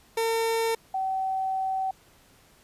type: tone pair in turn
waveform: 30% pulse / sine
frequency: 453.9 / 763.4 Hz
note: A#4 / G5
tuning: -46 / -46 cents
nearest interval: major sixth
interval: 900 cents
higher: second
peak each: -21 / -25 dBFS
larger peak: first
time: 0.17-0.75 / 0.94-1.91 s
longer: second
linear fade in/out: 5 ms
effects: pink hiss -58 dBFS RMS until 2.63 s + resampled to 32000 Hz